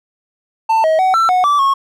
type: tone with pitch steps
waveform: triangle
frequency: 892 / 635 / 751 / 1339 / 733 / 1160 / 1094 Hz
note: A5 / D#5 / F#5 / E6 / F#5 / D6 / C#6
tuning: +23 / +35 / +26 / +27 / -16 / -22 / -23 cents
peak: -8 dBFS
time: 0.69-1.74 s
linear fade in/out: 10 ms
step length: 150 ms
effects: none